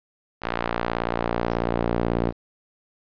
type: tone with band-pass filter sweep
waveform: sawtooth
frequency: 58.27 Hz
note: A#1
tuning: in tune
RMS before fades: -25 dBFS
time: 0.41-2.33 s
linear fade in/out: 50 ms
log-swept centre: 1300 to 380 Hz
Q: 0.73
effects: resampled to 11025 Hz + 8-bit